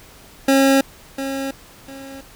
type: tone with echo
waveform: 25% pulse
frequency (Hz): 271.3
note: C#4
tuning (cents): -37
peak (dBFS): -8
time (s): 0.48-0.81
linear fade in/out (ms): 5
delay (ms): 700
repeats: 2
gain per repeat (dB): -11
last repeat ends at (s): 2.21
effects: pink hiss -45 dBFS RMS until 2.35 s